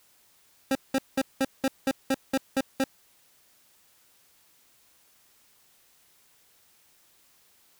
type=tone bursts; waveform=25% pulse; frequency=267.3 Hz; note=C4; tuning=37 cents sharp; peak=-18 dBFS; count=10; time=0.71-2.84 s; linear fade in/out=2 ms; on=42 ms; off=190 ms; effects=white hiss -62 dBFS RMS until 7.79 s